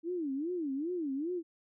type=tone with vibrato; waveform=sine; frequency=311.1 Hz; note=D#4; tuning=in tune; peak=-32 dBFS; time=0.03-1.43 s; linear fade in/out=50 ms; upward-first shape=sine; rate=2.5 Hz; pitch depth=270 cents each way; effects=none